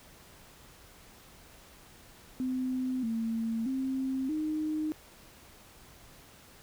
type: tone with pitch steps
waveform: sine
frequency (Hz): 256.7 / 226.5 / 264.1 / 308.7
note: C4 / A#3 / C4 / D#4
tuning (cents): -33 / -50 / +16 / -14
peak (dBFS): -29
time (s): 2.4-4.92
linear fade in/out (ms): 0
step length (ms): 630
effects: pink hiss -55 dBFS RMS until 6.62 s